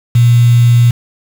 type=tone with quantisation; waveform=sine; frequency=119.6 Hz; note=A#2; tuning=45 cents sharp; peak=-4 dBFS; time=0.15-0.91 s; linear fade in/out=5 ms; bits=4; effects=none